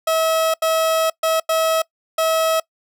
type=tone bursts at uneven times; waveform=30% pulse; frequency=645 Hz; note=E5; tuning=38 cents flat; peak=-13 dBFS; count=5; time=0.07-0.54 / 0.62-1.1 / 1.23-1.4 / 1.49-1.82 / 2.18-2.6 s; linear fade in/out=5 ms; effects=noise-tail reverb RT60 0.1 s tail -23 dB re dry